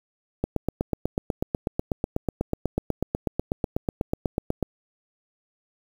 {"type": "click train", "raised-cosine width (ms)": 2, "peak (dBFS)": -10, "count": 35, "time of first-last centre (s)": [0.44, 4.627], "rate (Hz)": 8.12, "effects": ["7-bit"]}